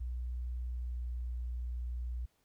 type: tone with pitch glide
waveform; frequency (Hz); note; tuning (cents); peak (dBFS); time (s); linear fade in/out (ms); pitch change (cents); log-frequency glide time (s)
sine; 61.1 to 60.54; B1 to B1; -18 to -34; -35; 0-2.26; 10; -16; 0.64-1.01
effects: pink hiss -75 dBFS RMS until 2.44 s